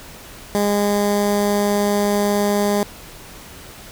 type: tone with notch filter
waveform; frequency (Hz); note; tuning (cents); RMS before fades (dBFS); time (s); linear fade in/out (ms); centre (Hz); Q
15% pulse; 204.6; G#3; -26; -18; 0.55-2.83; 0; 2600; 1.1
effects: pink hiss -39 dBFS RMS until 3.91 s